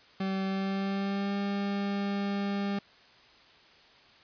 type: tone with pitch glide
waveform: 40% pulse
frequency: 192.2 to 200 Hz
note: G3 to G3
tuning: -34 to +35 cents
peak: -28 dBFS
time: 0.2-2.79 s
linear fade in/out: 5 ms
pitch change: +69 cents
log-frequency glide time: 0.45-1.37 s
effects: white hiss -57 dBFS RMS until 4.23 s + resampled to 11025 Hz